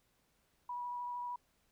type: tone with vibrato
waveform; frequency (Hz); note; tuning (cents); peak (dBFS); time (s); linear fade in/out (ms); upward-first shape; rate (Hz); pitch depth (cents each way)
sine; 974; B5; -24; -38; 0.69-1.36; 5; square; 13; 9
effects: pink hiss -75 dBFS RMS until 1.71 s